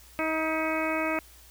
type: harmonic tone with a mistuned harmonic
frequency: 316.9 Hz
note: D#4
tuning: 32 cents sharp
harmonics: 1 / 2 / 3 / 4 / 5 / 6 / 7 / 8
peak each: -31 / -31 / -36 / -34 / -38 / -39 / -34 / -36 dBFS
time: 0.19-1.19 s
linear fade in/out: 0 ms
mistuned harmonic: 6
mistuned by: +45 cents
effects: added 60 Hz sine -54 dBFS peak until 1.5 s + white hiss -54 dBFS RMS until 1.5 s